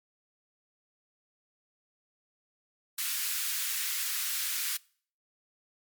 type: high-pass noise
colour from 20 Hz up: white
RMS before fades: -32 dBFS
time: 2.98-4.77 s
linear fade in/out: 5 ms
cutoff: 1400 Hz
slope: 24 dB/octave
effects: noise-tail reverb RT60 0.5 s tail -24 dB re dry + MP3 96 kbps